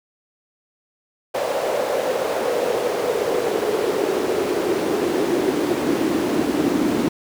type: noise with high-pass filter sweep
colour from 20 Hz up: brown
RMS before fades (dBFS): -21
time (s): 1.34-7.09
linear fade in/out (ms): 10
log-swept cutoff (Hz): 570 to 280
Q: 4.5
effects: none